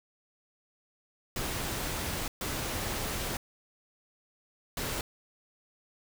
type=noise bursts at uneven times; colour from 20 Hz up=pink; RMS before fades=-34 dBFS; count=3; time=1.36-2.28 / 2.41-3.37 / 4.77-5.01 s; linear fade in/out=2 ms; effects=none